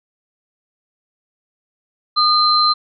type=tone pair together; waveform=sine; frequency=1220 / 4104 Hz; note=D#6 / C8; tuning=-34 / -34 cents; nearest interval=octave + major sixth; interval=2100 cents; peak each=-14 dBFS; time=2.16-2.74 s; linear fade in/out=20 ms; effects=none